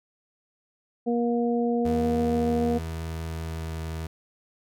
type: harmonic tone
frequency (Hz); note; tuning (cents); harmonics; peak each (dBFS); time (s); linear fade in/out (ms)
237.2; A#3; +30; 1 / 2 / 3; -24 / -26 / -32; 1.06-2.79; 20
type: tone with pitch glide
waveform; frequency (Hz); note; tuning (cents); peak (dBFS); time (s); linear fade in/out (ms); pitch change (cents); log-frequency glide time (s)
30% pulse; 81.4 to 80.7; E2 to E2; -21 to -36; -28; 1.85-4.07; 5; -15; 3.37-3.76
effects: none